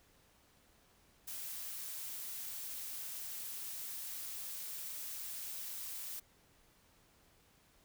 blue noise, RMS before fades -44 dBFS, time 1.27-6.2 s, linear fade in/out 10 ms, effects pink hiss -68 dBFS RMS until 7.84 s

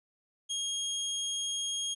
25% pulse tone, 3261 Hz, G#7, 32 cents flat, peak -28 dBFS, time 0.49-1.95 s, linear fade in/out 20 ms, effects resampled to 24000 Hz

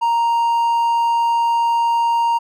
triangle tone, 932.3 Hz, A#5, in tune, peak -12 dBFS, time 0.01-2.39 s, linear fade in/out 20 ms, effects none

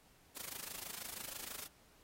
white noise with amplitude modulation, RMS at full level -43 dBFS, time 0.36-1.67 s, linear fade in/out 10 ms, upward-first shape sine, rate 26.2 Hz, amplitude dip 90%, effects pink hiss -67 dBFS RMS until 2.03 s + AAC 48 kbps

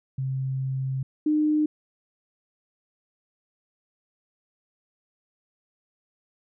sine tone pair in turn, 132.7 / 304 Hz, C3 / D#4, +25 / -40 cents, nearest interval octave + major second, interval 1435 cents, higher second, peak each -25 / -19 dBFS, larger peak second, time 0.18-1.03 / 1.26-1.66 s, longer first, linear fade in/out 5 ms, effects none

